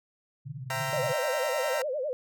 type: band-pass noise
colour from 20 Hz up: white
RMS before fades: -38 dBFS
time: 0.45-1.13 s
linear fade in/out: 20 ms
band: 120 to 150 Hz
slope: 96 dB/octave
type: chord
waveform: 20% pulse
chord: C dominant seventh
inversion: none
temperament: equal with one note detuned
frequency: 523.3 / 667.3 / 784 / 932.3 Hz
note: C5 / E5 / G5 / Bb5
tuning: 0 / +21 / 0 / 0 cents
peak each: -35 / -29 / -33 / -29 dBFS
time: 0.7-1.82 s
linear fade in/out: 2 ms
type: tone with vibrato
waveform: sine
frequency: 554.4 Hz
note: C#5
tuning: in tune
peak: -28 dBFS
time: 0.93-2.13 s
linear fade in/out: 0 ms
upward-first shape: sine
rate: 9.9 Hz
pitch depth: 190 cents each way
effects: none